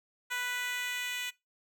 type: tone with high-pass filter sweep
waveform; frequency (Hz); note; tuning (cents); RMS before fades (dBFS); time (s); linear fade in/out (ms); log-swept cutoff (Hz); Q
10% pulse; 493.9; B4; 0; -35; 0.3-1.31; 20; 1400 to 2500; 1.5
effects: noise-tail reverb RT60 0.2 s tail -21 dB re dry